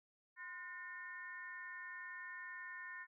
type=harmonic tone with a mistuned harmonic; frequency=362.1 Hz; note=F#4; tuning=37 cents flat; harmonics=3 / 4 / 5 / 6; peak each=-55 / -54 / -48 / -59 dBFS; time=0.36-3.07 s; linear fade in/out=50 ms; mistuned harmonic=3; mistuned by=-88 cents; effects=none